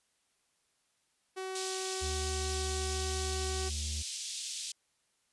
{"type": "tone", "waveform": "sawtooth", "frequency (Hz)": 377.4, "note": "F#4", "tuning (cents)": 34, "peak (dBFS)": -33, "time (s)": [1.36, 3.7], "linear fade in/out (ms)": 20}
{"type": "band-pass noise", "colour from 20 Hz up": "white", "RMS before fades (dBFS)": -40, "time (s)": [1.55, 4.72], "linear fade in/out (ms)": 5, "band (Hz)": [3100, 8200], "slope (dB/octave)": 24}
{"type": "tone with vibrato", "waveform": "triangle", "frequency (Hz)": 75, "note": "D2", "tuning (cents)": 37, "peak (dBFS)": -33, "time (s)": [2.01, 4.03], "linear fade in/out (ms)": 20, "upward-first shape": "sine", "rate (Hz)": 1.1, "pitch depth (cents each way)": 14}
{"effects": ["white hiss -75 dBFS RMS until 5.32 s", "resampled to 24000 Hz"]}